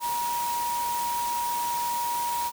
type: tone in noise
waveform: sine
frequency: 953 Hz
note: A#5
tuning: 38 cents sharp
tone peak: -26 dBFS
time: 0-2.52 s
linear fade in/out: 50 ms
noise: white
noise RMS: -35 dBFS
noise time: 0-2.52 s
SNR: +6 dB
effects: none